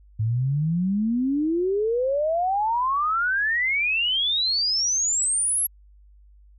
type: exponential sweep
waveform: sine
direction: up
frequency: 105.5 to 11480 Hz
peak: -20 dBFS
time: 0.19-5.67 s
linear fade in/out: 10 ms
effects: added 50 Hz sine -49 dBFS peak until 6.58 s